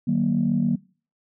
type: tone cluster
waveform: sine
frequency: 153.2 / 188.9 / 235.8 Hz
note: D#3 / F#3 / A#3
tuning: -27 / +36 / +20 cents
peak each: -25 / -23 / -21 dBFS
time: 0.07-0.76 s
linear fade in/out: 10 ms
effects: noise-tail reverb RT60 0.4 s tail -23 dB re dry + tanh soft clip ceiling -11 dBFS